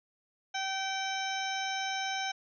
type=harmonic tone; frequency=772 Hz; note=G5; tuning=27 cents flat; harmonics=1 / 2 / 3 / 4 / 5 / 7 / 8; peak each=-35 / -38 / -40 / -41 / -42 / -43 / -44 dBFS; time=0.54-2.32 s; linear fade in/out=10 ms; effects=none